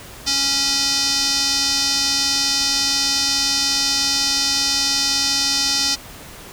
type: tone with band-pass filter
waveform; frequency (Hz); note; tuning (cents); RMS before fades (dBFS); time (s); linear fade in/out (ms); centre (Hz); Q
square; 277.2; C#4; 0; -19; 0.26-5.96; 20; 5100; 3.7
effects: pink hiss -38 dBFS RMS until 6.52 s